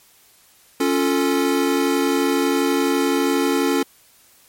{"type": "chord", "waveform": "square", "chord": "Db augmented", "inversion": "none", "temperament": "equal", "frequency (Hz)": [277.2, 349.2, 440], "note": ["Db4", "F4", "A4"], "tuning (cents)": [0, 0, 0], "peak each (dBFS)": [-20, -23, -23], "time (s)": [0.8, 3.83], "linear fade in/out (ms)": 5, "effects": ["white hiss -53 dBFS RMS until 4.48 s", "MP3 64 kbps"]}